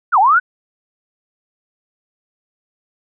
sine linear two-way sweep, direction down then up, 1540 to 729 to 1540 Hz, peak -8 dBFS, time 0.12-0.4 s, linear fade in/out 20 ms, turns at 0.19 s, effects none

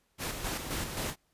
pink noise with tremolo, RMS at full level -34 dBFS, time 0.18-1.16 s, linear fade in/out 50 ms, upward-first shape square, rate 3.8 Hz, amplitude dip 45%, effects pink hiss -73 dBFS RMS until 1.33 s + resampled to 32000 Hz

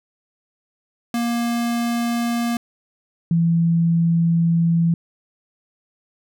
square / sine tone pair in turn, 235.8 / 167.46 Hz, A#3 / E3, +20 / +28 cents, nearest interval tritone, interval 592 cents, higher first, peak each -20 / -14 dBFS, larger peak second, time 1.14-2.57 / 3.31-4.94 s, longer second, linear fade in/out 2 ms, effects none

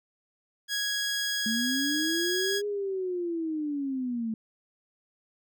15% pulse tone, 1658 Hz, G#6, 3 cents flat, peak -21 dBFS, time 0.68-2.62 s, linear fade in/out 50 ms
sine linear two-way sweep, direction up then down, 218 to 415.3 to 218 Hz, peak -28 dBFS, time 1.46-4.34 s, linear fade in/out 2 ms, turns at 2.66 s
effects none

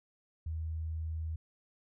sine tone, 80 Hz, D#2, 49 cents sharp, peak -34 dBFS, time 0.46-1.36 s, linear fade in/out 5 ms, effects none

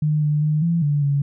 sine tone with pitch steps, 151.8 / 149.4 / 152.3 / 168.4 / 145.8 / 141.6 Hz, D#3 / D3 / D#3 / E3 / D3 / C#3, -42 / +30 / -37 / +37 / -12 / +37 cents, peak -16 dBFS, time 0.02-1.22 s, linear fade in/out 5 ms, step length 200 ms, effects none

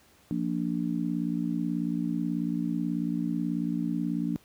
sine chord, Bb major, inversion second, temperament just, 174.81 / 233.1 / 291.4 Hz, F3 / Bb3 / D4, +2 / 0 / -13 cents, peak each -31 dBFS, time 0.31-4.36 s, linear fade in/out 0 ms, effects pink hiss -60 dBFS RMS until 4.44 s + high-pass 60 Hz 12 dB/octave

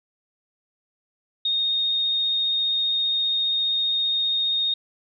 sine tone with vibrato, 3702 Hz, A#7, 13 cents flat, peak -20 dBFS, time 1.45-4.74 s, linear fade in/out 5 ms, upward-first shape triangle, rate 15 Hz, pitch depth 10 cents each way, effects none

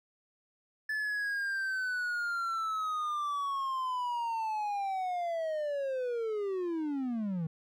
triangle linear sweep, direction down, 1742 to 155 Hz, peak -29 dBFS, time 0.89-7.47 s, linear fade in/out 5 ms, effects none

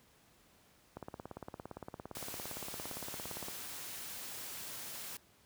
click train, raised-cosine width 1 ms, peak -29 dBFS, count 45, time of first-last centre 0.97-3.484 s, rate 17.5 Hz
white noise, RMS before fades -45 dBFS, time 2.15-5.17 s, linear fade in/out 2 ms
effects pink hiss -66 dBFS RMS until 5.45 s + high-pass 60 Hz 12 dB/octave

